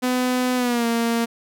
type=tone with pitch glide; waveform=sawtooth; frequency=251.6 to 232.1 Hz; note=B3 to A#3; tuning=+32 to -7 cents; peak=-15 dBFS; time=0.02-1.26 s; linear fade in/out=20 ms; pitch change=-139 cents; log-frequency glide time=0.56-0.86 s; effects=none